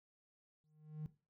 triangle tone with exponential growth, 153.5 Hz, D#3, 23 cents flat, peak -35 dBFS, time 0.64-1.06 s, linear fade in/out 0 ms, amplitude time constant 91 ms, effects noise-tail reverb RT60 0.3 s tail -17 dB re dry + tanh soft clip ceiling -36 dBFS

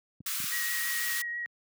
clicks, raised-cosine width 5 ms, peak -30 dBFS, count 3, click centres 0.206 / 0.402 / 0.442 s
white high-pass noise, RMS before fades -33 dBFS, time 0.26-1.22 s, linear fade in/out 5 ms, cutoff 1100 Hz, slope 96 dB/octave
sine tone with vibrato, 1900 Hz, A#6, 33 cents sharp, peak -32 dBFS, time 0.52-1.46 s, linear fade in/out 0 ms, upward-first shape triangle, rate 6.1 Hz, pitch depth 17 cents each way
effects high-pass 150 Hz 12 dB/octave

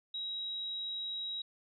sine tone, 3838 Hz, A#7, 50 cents sharp, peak -36 dBFS, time 0.14-1.42 s, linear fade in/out 5 ms, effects none

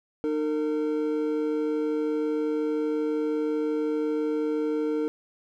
triangle tone pair together, 304.6 / 456.4 Hz, D#4 / A#4, -37 / -37 cents, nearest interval perfect fifth, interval 700 cents, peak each -25 dBFS, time 0.24-5.08 s, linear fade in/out 0 ms, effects none

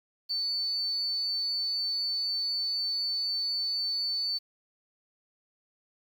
sine tone with amplitude modulation, 4502 Hz, C#8, 26 cents sharp, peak -26 dBFS, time 0.29-4.39 s, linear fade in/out 20 ms, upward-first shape sine, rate 193 Hz, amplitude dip 35%, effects 9-bit

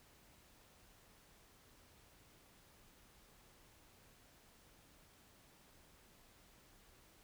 silence, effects pink hiss -66 dBFS RMS until 7.23 s

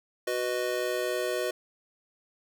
square chord, B major, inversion second, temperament just, 370.4 / 493.9 / 617.4 Hz, F#4 / B4 / D#5, +2 / 0 / -14 cents, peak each -33 dBFS, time 0.27-1.51 s, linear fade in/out 5 ms, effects none

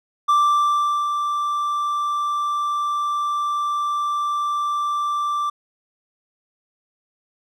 triangle tone with ADSR envelope, 1174.7 Hz, D6, in tune, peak -11 dBFS, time 0.28-5.5 s, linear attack 14 ms, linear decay 780 ms, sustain -7 dB, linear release 7 ms, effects none

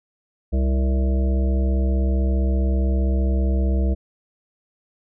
harmonic tone with a mistuned harmonic, 65.5 Hz, C2, 2 cents sharp, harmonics 1 / 3 / 5 / 7 / 9 / 10, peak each -17 / -27 / -31 / -34 / -36 / -37 dBFS, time 0.52-3.95 s, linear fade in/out 20 ms, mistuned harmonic 9, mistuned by -29 cents, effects none

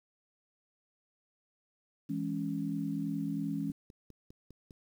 sine chord, C# minor, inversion first, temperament equal, 164.81 / 207.7 / 277.2 Hz, E3 / G#3 / C#4, 0 / 0 / 0 cents, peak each -37 / -37 / -35 dBFS, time 2.09-3.72 s, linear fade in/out 10 ms
click train, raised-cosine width 3 ms, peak -39 dBFS, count 6, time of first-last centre 3.7-4.708 s, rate 4.96 Hz
effects 10-bit

